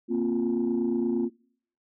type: chord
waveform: sine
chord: Bb suspended second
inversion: none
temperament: equal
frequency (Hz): 233.1 / 261.6 / 349.2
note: Bb3 / C4 / F4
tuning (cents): 0 / 0 / 0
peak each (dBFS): -26 / -28 / -26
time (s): 0.08-1.3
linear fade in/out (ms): 50
effects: noise-tail reverb RT60 0.6 s tail -25 dB re dry + tanh soft clip ceiling -18 dBFS